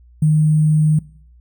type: tone with sample-and-hold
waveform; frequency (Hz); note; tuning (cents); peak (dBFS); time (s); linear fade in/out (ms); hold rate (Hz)
sine; 154.2; D#3; -15; -10; 0.22-0.99; 5; 8820
effects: noise-tail reverb RT60 0.6 s tail -22 dB re dry + added 60 Hz sine -44 dBFS peak until 1.4 s